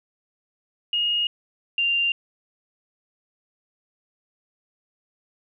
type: tone pair in turn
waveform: sine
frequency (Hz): 2863 / 2786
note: F7 / F7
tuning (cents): +42 / -5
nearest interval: unison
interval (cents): 47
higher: first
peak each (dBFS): -20 / -19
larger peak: second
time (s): 0.93-1.27 / 1.78-2.12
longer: neither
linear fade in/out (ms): 2
effects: none